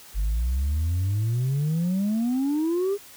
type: exponential sweep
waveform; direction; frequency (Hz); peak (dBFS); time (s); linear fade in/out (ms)
sine; up; 47.65 to 413; -19; 0.14-2.98; 50
effects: tanh soft clip ceiling -20 dBFS + white hiss -47 dBFS RMS until 3.16 s